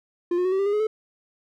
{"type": "tone with pitch steps", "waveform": "triangle", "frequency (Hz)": [349.2, 360.3, 371.7, 383.5, 395.6, 408.1, 421.1, 434.4], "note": ["F4", "F#4", "F#4", "G4", "G4", "G#4", "G#4", "A4"], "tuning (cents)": [0, -46, 8, -38, 16, -30, 24, -22], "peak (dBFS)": -18, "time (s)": [0.31, 0.87], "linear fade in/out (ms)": 5, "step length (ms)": 70, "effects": []}